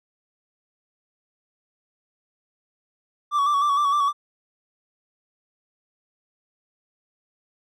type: tone with vibrato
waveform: triangle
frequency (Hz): 1150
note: D6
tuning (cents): -37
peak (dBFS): -16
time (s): 3.31-4.13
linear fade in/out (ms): 50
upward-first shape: square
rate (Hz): 6.5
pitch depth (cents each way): 41
effects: none